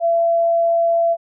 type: tone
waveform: sine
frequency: 674 Hz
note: E5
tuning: 38 cents sharp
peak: -13 dBFS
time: 0-1.17 s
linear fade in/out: 50 ms
effects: none